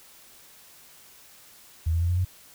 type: tone with pitch steps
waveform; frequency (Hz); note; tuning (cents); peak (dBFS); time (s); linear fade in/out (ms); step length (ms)
sine; 81 / 83.52 / 86.11 / 88.79 / 91.55; E2 / E2 / F2 / F2 / F#2; -30 / +23 / -24 / +29 / -18; -21; 1.86-2.25; 10; 78
effects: white hiss -52 dBFS RMS until 2.54 s